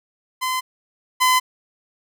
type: tone pair in turn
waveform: sawtooth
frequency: 1026 / 1018.3 Hz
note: C6 / C6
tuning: -34 / -47 cents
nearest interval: unison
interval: 13 cents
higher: first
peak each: -17 / -10 dBFS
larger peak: second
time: 0.41-0.61 / 1.2-1.4 s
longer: neither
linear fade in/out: 20 ms
effects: none